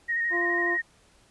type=tone with vibrato; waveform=sine; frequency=1864.7 Hz; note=A#6; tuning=in tune; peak=-24 dBFS; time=0.08-0.82 s; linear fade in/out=20 ms; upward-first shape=square; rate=12 Hz; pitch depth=19 cents each way
type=harmonic tone; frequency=346.7 Hz; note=F4; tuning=13 cents flat; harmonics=1 / 2 / 3; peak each=-29 / -34 / -35 dBFS; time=0.3-0.78 s; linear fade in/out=50 ms
effects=pink hiss -60 dBFS RMS until 1.3 s + resampled to 24000 Hz